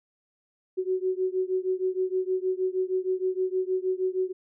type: beating tone pair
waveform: sine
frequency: 370 / 376.4 Hz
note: F#4 / F#4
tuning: 0 / +30 cents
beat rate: 6.4 Hz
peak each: -27 / -28 dBFS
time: 0.77-4.33 s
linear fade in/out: 20 ms
effects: none